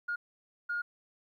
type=tone bursts at uneven times; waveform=sine; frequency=1426 Hz; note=F6; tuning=36 cents sharp; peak=-30 dBFS; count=2; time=0.08-0.16 / 0.69-0.82 s; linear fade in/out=10 ms; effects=tanh soft clip ceiling -26 dBFS + 12-bit